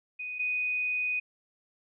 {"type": "tone pair in turn", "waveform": "sine", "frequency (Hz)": [2489, 2489], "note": ["D#7", "D#7"], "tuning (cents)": [0, 0], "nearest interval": "unison", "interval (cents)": 0, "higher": "neither", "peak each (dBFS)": [-34, -27], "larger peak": "second", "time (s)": [[0.19, 0.39], [0.39, 1.2]], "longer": "second", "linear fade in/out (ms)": 10, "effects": []}